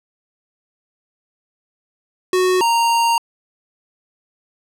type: tone pair in turn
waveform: square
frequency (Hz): 368.6 / 928.8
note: F#4 / A#5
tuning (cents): -7 / -7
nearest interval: octave + major third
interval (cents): 1600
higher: second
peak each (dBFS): -14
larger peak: neither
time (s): 2.33-2.61 / 2.61-3.18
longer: second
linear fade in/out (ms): 2
effects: low-pass 12000 Hz 12 dB/octave